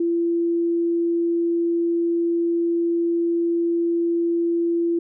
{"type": "tone", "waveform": "sine", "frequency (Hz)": 339.2, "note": "E4", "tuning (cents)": 50, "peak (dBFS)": -18, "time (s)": [0, 4.99], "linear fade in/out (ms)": 5, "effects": []}